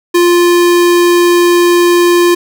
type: tone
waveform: square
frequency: 349.2 Hz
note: F4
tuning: in tune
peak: -6 dBFS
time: 0.14-2.35 s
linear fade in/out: 10 ms
effects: none